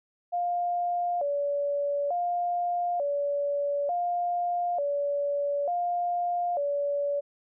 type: tone with vibrato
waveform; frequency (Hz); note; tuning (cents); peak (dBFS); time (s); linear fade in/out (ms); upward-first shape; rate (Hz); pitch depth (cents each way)
sine; 634; D#5; +32; -25; 0.32-7.21; 20; square; 0.56; 180
effects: none